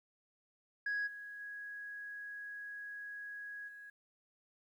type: tone with level steps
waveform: sine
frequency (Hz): 1661.2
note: G#6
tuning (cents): 0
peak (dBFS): -32 / -45 / -43 / -49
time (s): 0.86-3.9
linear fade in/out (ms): 5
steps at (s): 1.06 / 1.39 / 3.67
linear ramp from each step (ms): 20
effects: tanh soft clip ceiling -31 dBFS + 12-bit